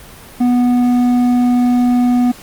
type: tone with hard clipping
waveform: sine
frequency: 245.6 Hz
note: B3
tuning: 9 cents flat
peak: -11 dBFS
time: 0.4-2.32 s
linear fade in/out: 10 ms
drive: 6 dB
effects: pink hiss -37 dBFS RMS until 2.42 s + Opus 48 kbps